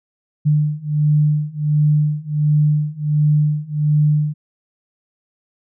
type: beating tone pair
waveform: sine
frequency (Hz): 149.3 / 150.7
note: D3 / D3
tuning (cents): +29 / +45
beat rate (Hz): 1.4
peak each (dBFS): -17 / -16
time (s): 0.45-4.34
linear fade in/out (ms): 20
effects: none